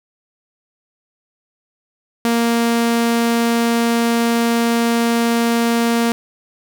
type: tone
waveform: sawtooth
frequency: 233.1 Hz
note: A#3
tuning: in tune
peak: -10 dBFS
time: 2.25-6.12 s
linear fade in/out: 0 ms
effects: none